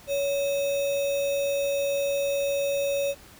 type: tone with sample-and-hold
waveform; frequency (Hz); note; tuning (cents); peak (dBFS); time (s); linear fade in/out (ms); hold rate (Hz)
sine; 561; C#5; +21; -23; 0.07-3.15; 50; 3150
effects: pink hiss -50 dBFS RMS until 3.39 s